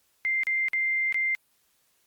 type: tone with dropouts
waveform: sine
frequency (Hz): 2093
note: C7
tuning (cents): 0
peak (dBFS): -23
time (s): 0.25-1.35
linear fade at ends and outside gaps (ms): 0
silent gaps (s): 0.434-0.469 / 0.684-0.733 / 1.125-1.144
effects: white hiss -68 dBFS RMS until 2.06 s + Opus 48 kbps